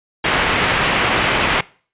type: low-pass noise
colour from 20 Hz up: white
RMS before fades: -17 dBFS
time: 0.24-1.61 s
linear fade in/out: 5 ms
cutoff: 2900 Hz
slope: 24 dB/octave
effects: noise-tail reverb RT60 0.4 s tail -21 dB re dry + resampled to 8000 Hz